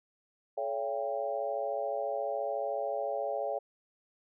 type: tone cluster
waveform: sine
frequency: 428.3 / 563 / 677 / 796 Hz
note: A4 / C#5 / E5 / G5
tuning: -47 / +27 / +46 / +26 cents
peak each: -39 / -34 / -36 / -38 dBFS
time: 0.57-3.59 s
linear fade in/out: 10 ms
effects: none